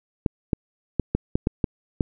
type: clicks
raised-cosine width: 3 ms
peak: -7 dBFS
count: 8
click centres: 0.262 / 0.532 / 0.997 / 1.15 / 1.355 / 1.471 / 1.642 / 2.008 s
effects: none